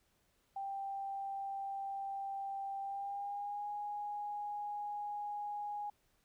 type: tone with pitch glide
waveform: sine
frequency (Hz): 787 to 826.6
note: G5 to G#5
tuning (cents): +7 to -8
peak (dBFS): -38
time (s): 0.56-5.9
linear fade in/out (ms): 5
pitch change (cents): +85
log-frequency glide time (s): 2.8-3.68
effects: pink hiss -75 dBFS RMS until 6.24 s